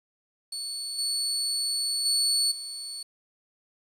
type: tone with level steps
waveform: 30% pulse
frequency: 4435 Hz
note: C#8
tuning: in tune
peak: -29 / -23 / -19 / -32 dBFS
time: 0.52-3.03 s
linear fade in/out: 5 ms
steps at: 0.98 / 2.05 / 2.51 s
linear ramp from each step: 10 ms
effects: resampled to 32000 Hz + 9-bit